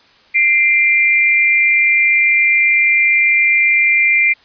sine tone pair together, 2085 / 2377 Hz, C7 / D7, -7 / +20 cents, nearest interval major second, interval 227 cents, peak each -12 dBFS, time 0.34-4.34 s, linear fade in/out 20 ms, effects white hiss -49 dBFS RMS until 4.44 s + resampled to 11025 Hz

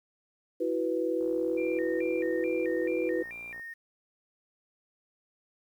sine chord, E suspended second, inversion none, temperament equal, 329.6 / 370 / 493.9 Hz, E4 / F#4 / B4, 0 / 0 / 0 cents, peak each -31 / -32 / -30 dBFS, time 0.6-3.23 s, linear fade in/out 10 ms
click train, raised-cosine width 1 ms, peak -39 dBFS, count 142, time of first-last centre 1.21-3.596 s, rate 59.1 Hz
sine tone with vibrato, 2093 Hz, C7, in tune, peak -39 dBFS, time 1.57-3.74 s, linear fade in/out 10 ms, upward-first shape square, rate 2.3 Hz, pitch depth 220 cents each way
effects 10-bit

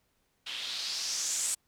blue noise with low-pass filter sweep, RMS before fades -34 dBFS, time 0.46-1.55 s, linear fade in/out 10 ms, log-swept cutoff 3100 to 8400 Hz, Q 3.4, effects pink hiss -74 dBFS RMS until 1.67 s

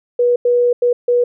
sine tone bursts at uneven times, 485.7 Hz, B4, 29 cents flat, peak -10 dBFS, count 4, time 0.19-0.36 / 0.45-0.73 / 0.82-0.93 / 1.08-1.24 s, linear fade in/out 5 ms, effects none

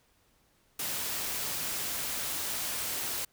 white noise, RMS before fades -34 dBFS, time 0.79-3.25 s, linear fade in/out 5 ms, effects pink hiss -68 dBFS RMS until 3.32 s

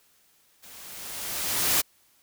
white noise with level ramp, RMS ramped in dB -48 to -21 dBFS, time 0.62-1.82 s, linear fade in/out 20 ms, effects white hiss -63 dBFS RMS until 2.22 s

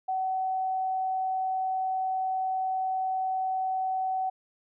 sine tone, 755 Hz, F#5, 35 cents sharp, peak -26 dBFS, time 0.08-4.3 s, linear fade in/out 10 ms, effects none

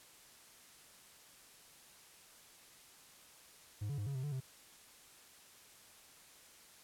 triangle tone with pitch steps, 103.6 / 142.8 / 102.7 / 139 / 130.1 / 146.5 / 131.2 Hz, G#2 / D3 / G#2 / C#3 / C3 / D3 / C3, -4 / -48 / -19 / +5 / -9 / -4 / +5 cents, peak -35 dBFS, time 3.81-4.405 s, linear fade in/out 10 ms, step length 85 ms, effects white hiss -60 dBFS RMS until 6.83 s + low-pass 12000 Hz 12 dB/octave

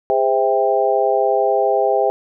sine tone cluster, 407.6 / 519 / 656 / 792 Hz, G#4 / C5 / E5 / G5, -32 / -14 / -9 / +18 cents, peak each -19 dBFS, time 0.1-2.1 s, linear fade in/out 0 ms, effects none

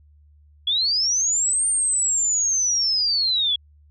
sine linear two-way sweep, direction up then down, 3313 to 8870 to 3313 Hz, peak -18 dBFS, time 0.67-3.56 s, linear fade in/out 5 ms, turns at 1.67 s, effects added 74 Hz sine -50 dBFS peak until 3.9 s

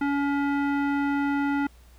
square tone with low-pass filter, 282.8 Hz, C#4, 35 cents sharp, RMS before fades -25 dBFS, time 0.01-1.67 s, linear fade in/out 5 ms, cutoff 1700 Hz, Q 1.6, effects added 60 Hz sine -50 dBFS peak until 1.98 s + pink hiss -59 dBFS RMS until 1.98 s

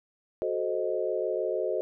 sine chord, F# diminished seventh, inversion none, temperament equal with one note detuned, 370 / 436 / 523.3 / 622.3 Hz, F#4 / A4 / C5 / Eb5, 0 / -16 / 0 / 0 cents, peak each -32 dBFS, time 0.42-1.81 s, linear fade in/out 0 ms, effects none

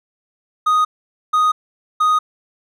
triangle tone bursts, 1244.5 Hz, D#6, in tune, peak -10 dBFS, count 3, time 0.66-2.19 s, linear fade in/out 10 ms, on 190 ms, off 480 ms, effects none

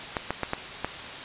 clicks, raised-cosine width 0.5 ms, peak -11 dBFS, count 5, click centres 0.168 / 0.306 / 0.433 / 0.534 / 0.846 s, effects white hiss -37 dBFS RMS until 1.24 s + resampled to 8000 Hz

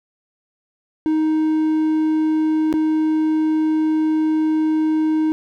triangle tone with dropouts, 312.7 Hz, D#4, 9 cents sharp, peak -13 dBFS, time 1.06-5.32 s, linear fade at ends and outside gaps 0 ms, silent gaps 2.727-2.739 s, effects none

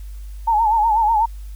sine tone with vibrato, 880 Hz, A5, in tune, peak -13 dBFS, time 0.47-1.26 s, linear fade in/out 10 ms, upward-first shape sine, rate 8.1 Hz, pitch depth 91 cents each way, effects added 50 Hz sine -30 dBFS peak until 1.55 s + white hiss -53 dBFS RMS until 1.55 s

